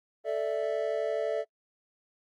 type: chord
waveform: triangle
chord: A suspended fourth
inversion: none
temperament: equal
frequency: 440 / 587.3 / 659.3 Hz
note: A4 / D5 / E5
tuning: 0 / 0 / 0 cents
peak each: -30 dBFS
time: 0.24-1.45 s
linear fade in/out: 50 ms
effects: noise-tail reverb RT60 0.1 s tail -26 dB re dry + Opus 32 kbps